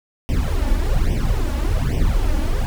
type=noise with flanger; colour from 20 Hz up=brown; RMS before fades=-18 dBFS; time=0.29-2.66 s; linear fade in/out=0 ms; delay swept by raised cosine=0.35 to 3.55 ms; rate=1.2 Hz; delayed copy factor=+0.95; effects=none